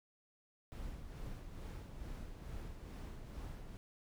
brown noise with tremolo, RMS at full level -45 dBFS, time 0.72-3.77 s, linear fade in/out 0 ms, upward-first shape sine, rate 2.3 Hz, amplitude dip 45%, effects none

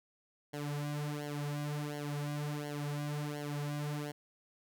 sawtooth tone with flanger, 146.83 Hz, D3, in tune, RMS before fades -38 dBFS, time 0.53-4.12 s, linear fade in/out 10 ms, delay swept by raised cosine 0.8 to 4.6 ms, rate 1.4 Hz, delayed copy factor -0.9, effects none

